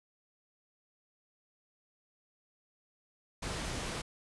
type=low-pass noise; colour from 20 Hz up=pink; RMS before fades=-38 dBFS; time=3.42-4.02 s; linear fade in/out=10 ms; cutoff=9500 Hz; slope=12 dB/octave; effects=resampled to 24000 Hz